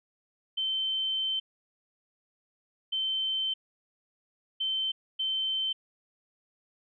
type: tone bursts at uneven times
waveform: sine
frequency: 3092 Hz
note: G7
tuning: 24 cents flat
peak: -27 dBFS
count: 4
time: 0.57-1.4 / 2.92-3.54 / 4.6-4.92 / 5.19-5.73 s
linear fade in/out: 10 ms
effects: none